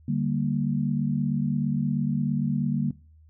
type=chord; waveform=sine; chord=G minor; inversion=second; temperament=equal; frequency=146.83 / 196 / 233.1 Hz; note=D3 / G3 / Bb3; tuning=0 / 0 / 0 cents; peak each=-26 / -29 / -27 dBFS; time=0.08-2.91 s; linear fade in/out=5 ms; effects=noise-tail reverb RT60 0.4 s tail -21 dB re dry + added 78 Hz sine -51 dBFS peak until 3.29 s